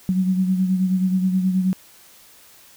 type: beating tone pair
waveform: sine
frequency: 185.5 / 194.9 Hz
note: F#3 / G3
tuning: +5 / -10 cents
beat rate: 9.4 Hz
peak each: -17 / -26 dBFS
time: 0.09-1.73 s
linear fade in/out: 0 ms
effects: white hiss -49 dBFS RMS until 2.76 s